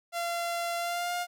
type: tone with pitch glide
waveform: sawtooth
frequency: 686 to 707.3 Hz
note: F5 to F5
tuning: -31 to +22 cents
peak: -26 dBFS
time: 0.12-1.27 s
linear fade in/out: 50 ms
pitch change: +53 cents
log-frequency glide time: 0.77-1.15 s
effects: none